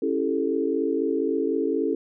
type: chord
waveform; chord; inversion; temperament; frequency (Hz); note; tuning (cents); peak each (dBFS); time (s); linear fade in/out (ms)
sine; A dominant seventh; first; just; 275 / 330 / 396 / 440; C#4 / E4 / G4 / A4; -14 / +2 / +18 / 0; -27 / -27 / -29 / -26; 0.02-1.95; 5
effects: none